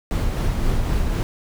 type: noise with tremolo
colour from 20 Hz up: brown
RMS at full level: -19 dBFS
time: 0.11-1.23 s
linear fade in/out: 0 ms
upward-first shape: sine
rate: 3.9 Hz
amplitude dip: 30%
effects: none